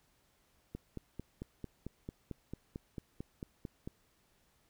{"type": "click train", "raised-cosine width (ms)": 3, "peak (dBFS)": -28, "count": 15, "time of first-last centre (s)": [0.75, 3.875], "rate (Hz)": 4.48, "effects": ["pink hiss -72 dBFS RMS until 4.69 s"]}